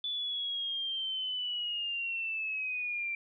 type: linear sweep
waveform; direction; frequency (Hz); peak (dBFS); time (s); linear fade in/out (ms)
sine; down; 3479 to 2349; -32; 0.04-3.15; 2
effects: none